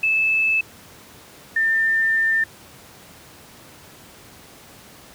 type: tone pair in turn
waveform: sine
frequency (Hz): 2619 / 1796.5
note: E7 / A6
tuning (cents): -12 / +36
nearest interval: perfect fifth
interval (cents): 652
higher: first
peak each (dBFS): -16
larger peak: neither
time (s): 0.03-0.61 / 1.56-2.44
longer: second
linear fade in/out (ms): 5
effects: pink hiss -45 dBFS RMS until 5.14 s + high-pass 80 Hz 12 dB/octave